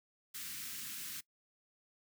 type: band-stop noise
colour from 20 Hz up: white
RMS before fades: -44 dBFS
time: 0.34-1.21 s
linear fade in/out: 10 ms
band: 300 to 1400 Hz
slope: 24 dB/octave
effects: noise-tail reverb RT60 0.1 s tail -21 dB re dry + high-pass 100 Hz 12 dB/octave